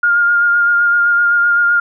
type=tone with vibrato; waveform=sine; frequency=1412 Hz; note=F6; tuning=19 cents sharp; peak=-9 dBFS; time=0.03-1.8 s; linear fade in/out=5 ms; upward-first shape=sine; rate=7.8 Hz; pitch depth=18 cents each way; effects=none